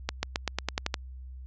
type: accelerating click train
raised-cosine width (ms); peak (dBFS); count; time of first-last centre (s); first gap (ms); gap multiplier
0.2; -10; 9; 0.09-0.942; 140; 0.92
effects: added 64 Hz sine -40 dBFS peak until 1.46 s + resampled to 16000 Hz